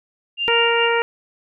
sine tone, 2794 Hz, F7, in tune, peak -19 dBFS, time 0.37-0.89 s, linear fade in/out 50 ms
harmonic tone, 466.2 Hz, A#4, in tune, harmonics 1 / 2 / 3 / 4 / 5 / 6, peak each -19 / -22 / -24 / -25 / -26 / -27 dBFS, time 0.48-1.02 s, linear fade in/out 0 ms
effects none

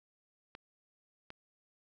clicks, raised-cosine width 0.3 ms, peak -30 dBFS, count 2, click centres 0.551 / 1.304 s, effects none

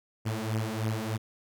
sawtooth beating tone pair, 108.5 / 111.7 Hz, A2 / A2, -24 / +27 cents, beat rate 3.2 Hz, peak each -28 dBFS, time 0.25-1.18 s, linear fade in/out 20 ms, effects none

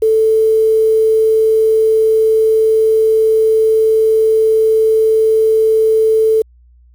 sine tone with quantisation, 440.4 Hz, A4, 2 cents sharp, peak -8 dBFS, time 0.02-6.42 s, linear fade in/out 5 ms, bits 6, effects added 60 Hz sine -43 dBFS peak until 6.94 s

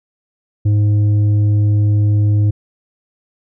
triangle tone with tanh clipping, 104.1 Hz, G#2, 5 cents sharp, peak -11 dBFS, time 0.65-2.51 s, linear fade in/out 10 ms, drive 10 dB, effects none

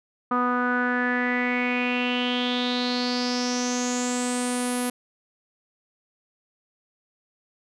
sawtooth tone with low-pass filter sweep, 246.9 Hz, B3, in tune, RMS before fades -25 dBFS, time 0.31-4.9 s, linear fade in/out 5 ms, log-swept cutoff 1200 to 11000 Hz, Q 7, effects none

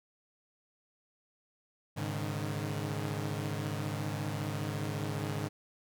sawtooth chord, Ab suspended fourth, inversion none, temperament equal with one note detuned, 103.83 / 138.59 / 153.24 Hz, Ab2 / Db3 / Eb3, 0 / 0 / -26 cents, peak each -33 / -35 / -34 dBFS, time 1.96-5.49 s, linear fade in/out 20 ms, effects none

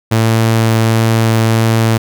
sawtooth tone, 112.7 Hz, A2, 42 cents sharp, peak -5 dBFS, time 0.11-1.98 s, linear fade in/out 10 ms, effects none

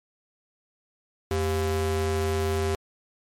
square ring-modulated tone, 154 Hz, D#3, 17 cents flat, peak -21 dBFS, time 1.31-2.75 s, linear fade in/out 0 ms, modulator 240 Hz, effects MP3 64 kbps

